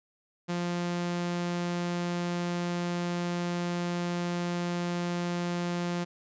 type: tone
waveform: sawtooth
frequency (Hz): 174.61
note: F3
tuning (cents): 0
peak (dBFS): -25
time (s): 0.48-6.05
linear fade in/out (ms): 20
effects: resampled to 16000 Hz